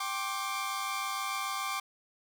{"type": "chord", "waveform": "sawtooth", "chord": "G suspended fourth", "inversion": "none", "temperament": "equal with one note detuned", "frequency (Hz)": [784, 1067.9, 1174.7], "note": ["G5", "C6", "D6"], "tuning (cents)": [0, 35, 0], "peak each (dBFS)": [-36, -34, -31], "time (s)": [0, 1.8], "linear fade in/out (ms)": 5, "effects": []}